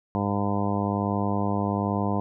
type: harmonic tone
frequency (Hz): 101.2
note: G#2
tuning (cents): -44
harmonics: 1 / 2 / 3 / 4 / 5 / 6 / 7 / 8 / 9 / 10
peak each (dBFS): -29 / -27 / -32 / -35 / -35 / -37 / -33 / -38 / -34 / -35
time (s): 0.15-2.2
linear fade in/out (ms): 0
effects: none